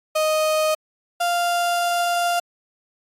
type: tone pair in turn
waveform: 35% pulse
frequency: 622.3 / 696.9 Hz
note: D#5 / F5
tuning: 0 / -4 cents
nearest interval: major second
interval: 196 cents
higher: second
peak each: -16 / -17 dBFS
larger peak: first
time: 0.15-0.75 / 1.2-2.4 s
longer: second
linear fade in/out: 10 ms
effects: AAC 48 kbps